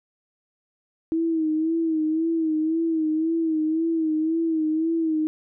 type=tone with vibrato; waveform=sine; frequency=320.4 Hz; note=E4; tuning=49 cents flat; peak=-20 dBFS; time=1.12-5.27 s; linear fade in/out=0 ms; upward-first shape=sine; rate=1.9 Hz; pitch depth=57 cents each way; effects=none